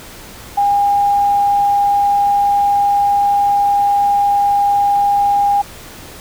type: tone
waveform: sine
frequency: 810 Hz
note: G#5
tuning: 43 cents flat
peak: -10 dBFS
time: 0.57-5.62 s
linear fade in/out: 10 ms
effects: pink hiss -35 dBFS RMS until 6.2 s